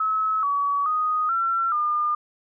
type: tone with pitch steps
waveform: sine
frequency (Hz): 1291 / 1135 / 1245 / 1353 / 1208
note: E6 / C#6 / D#6 / E6 / D6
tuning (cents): -37 / +41 / +1 / +45 / +48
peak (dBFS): -20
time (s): 0-2.15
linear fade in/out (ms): 5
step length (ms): 430
effects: none

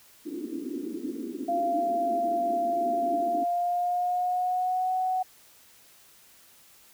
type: band-pass noise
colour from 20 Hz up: pink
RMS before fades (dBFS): -35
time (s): 0.25-3.45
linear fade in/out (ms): 20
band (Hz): 260 to 350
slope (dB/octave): 48
type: tone with pitch glide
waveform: sine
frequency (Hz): 690 to 743.8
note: F5 to F#5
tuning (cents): -21 to +9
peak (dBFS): -24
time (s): 1.48-5.23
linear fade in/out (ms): 10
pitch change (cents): +130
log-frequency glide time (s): 3.18-4.94
effects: white hiss -56 dBFS RMS until 6.93 s

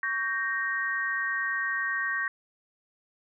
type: chord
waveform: sine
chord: G diminished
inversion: second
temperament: equal with one note detuned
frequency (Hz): 1122.9 / 1568 / 1864.7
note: Db6 / G6 / Bb6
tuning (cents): +22 / 0 / 0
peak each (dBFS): -35 / -31 / -29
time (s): 0.03-2.28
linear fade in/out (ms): 2
effects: none

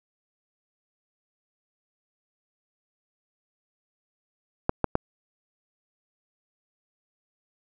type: clicks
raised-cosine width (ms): 1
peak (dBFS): -7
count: 3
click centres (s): 4.694 / 4.843 / 4.954
effects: none

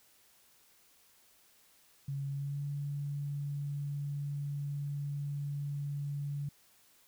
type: tone with pitch glide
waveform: sine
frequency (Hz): 139.1 to 143.18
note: C#3 to D3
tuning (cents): +6 to -44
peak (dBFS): -34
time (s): 2.08-6.49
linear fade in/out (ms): 5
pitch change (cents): +50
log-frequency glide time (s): 2.31-2.64
effects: white hiss -65 dBFS RMS until 7.07 s

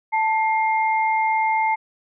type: tone pair together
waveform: sine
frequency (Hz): 882 / 2118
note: A5 / C7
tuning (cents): +4 / +21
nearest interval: octave + minor third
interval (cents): 1517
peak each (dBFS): -18 / -24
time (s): 0.12-1.76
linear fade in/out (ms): 20
effects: none

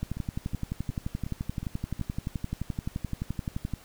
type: two click trains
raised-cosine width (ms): 5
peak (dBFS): -23 / -18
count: 6 / 44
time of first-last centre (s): 0.17-1.995 / 0.03-3.737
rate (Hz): 2.74 / 11.6
effects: pink hiss -53 dBFS RMS until 3.84 s

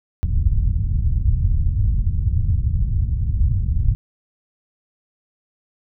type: low-pass noise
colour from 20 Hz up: white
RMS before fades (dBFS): -18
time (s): 0.23-3.95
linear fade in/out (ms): 0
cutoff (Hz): 100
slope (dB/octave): 24
effects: none

